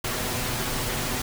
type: noise with comb filter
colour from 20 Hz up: pink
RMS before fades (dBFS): -28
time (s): 0.04-1.22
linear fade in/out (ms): 5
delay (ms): 8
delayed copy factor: +0.6
effects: none